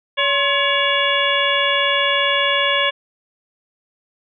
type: harmonic tone with a mistuned harmonic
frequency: 565 Hz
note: C#5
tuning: 33 cents sharp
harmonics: 1 / 2 / 3 / 4 / 5 / 6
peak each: -22 / -22 / -22 / -22 / -22 / -22 dBFS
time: 0.17-2.91 s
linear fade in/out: 20 ms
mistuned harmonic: 2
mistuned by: -98 cents
effects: none